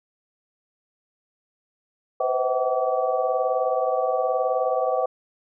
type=tone cluster; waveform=sine; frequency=500 / 519 / 643 / 758 / 1148 Hz; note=B4 / C5 / E5 / F#5 / D6; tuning=+21 / -14 / -43 / +42 / -40 cents; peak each=-28 / -25 / -26 / -26 / -31 dBFS; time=2.2-5.06 s; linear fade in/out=5 ms; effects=none